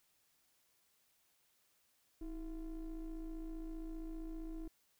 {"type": "ring-modulated tone", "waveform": "triangle", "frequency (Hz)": 174.61, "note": "F3", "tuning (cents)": 0, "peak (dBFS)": -37, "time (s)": [2.21, 4.68], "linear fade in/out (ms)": 5, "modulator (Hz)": 147, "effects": ["white hiss -75 dBFS RMS until 4.99 s"]}